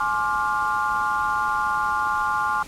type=chord; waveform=sine; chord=D half-diminished seventh; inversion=second; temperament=just; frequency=845.8 / 1057.2 / 1174.7 / 1409.6 Hz; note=Ab5 / C6 / D6 / F6; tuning=+31 / +18 / 0 / +16 cents; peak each=-26 dBFS; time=0-2.63 s; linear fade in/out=5 ms; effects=pink hiss -41 dBFS RMS until 2.67 s + low-pass 11000 Hz 12 dB/octave